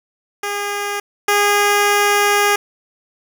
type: tone pair in turn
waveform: 10% pulse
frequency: 407.7 / 409.5 Hz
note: G#4 / G#4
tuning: -32 / -24 cents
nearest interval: unison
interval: 8 cents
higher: second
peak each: -12 / -4 dBFS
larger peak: second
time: 0.43-1 / 1.28-2.56 s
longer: second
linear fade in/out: 5 ms
effects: none